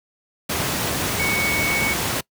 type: tone in noise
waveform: sine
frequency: 2227 Hz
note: C#7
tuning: 7 cents sharp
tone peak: -21 dBFS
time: 1.19-1.94 s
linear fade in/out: 10 ms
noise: pink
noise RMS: -23 dBFS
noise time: 0.49-2.21 s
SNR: -1 dB
effects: noise-tail reverb RT60 0.1 s tail -23 dB re dry + high-pass 80 Hz 12 dB/octave